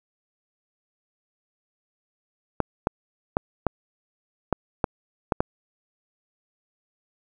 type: clicks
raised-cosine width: 1 ms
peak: -6 dBFS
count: 8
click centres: 2.603 / 2.871 / 3.369 / 3.667 / 4.527 / 4.842 / 5.322 / 5.405 s
effects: 8-bit